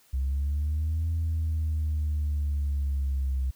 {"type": "linear two-way sweep", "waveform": "sine", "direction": "up then down", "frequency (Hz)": [65.1, 82.41, 65.1], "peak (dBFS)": -23, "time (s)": [0.13, 3.51], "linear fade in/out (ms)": 10, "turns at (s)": 1.09, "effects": ["tanh soft clip ceiling -22 dBFS", "white hiss -61 dBFS RMS until 3.55 s"]}